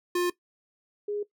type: tone pair in turn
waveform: square / sine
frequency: 354.1 / 413.3 Hz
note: F4 / G#4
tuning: +24 / -8 cents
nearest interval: minor third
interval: 268 cents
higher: second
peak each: -24 / -28 dBFS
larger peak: first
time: 0.15-0.3 / 1.08-1.23 s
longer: neither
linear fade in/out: 5 ms
effects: noise-tail reverb RT60 0.1 s tail -17 dB re dry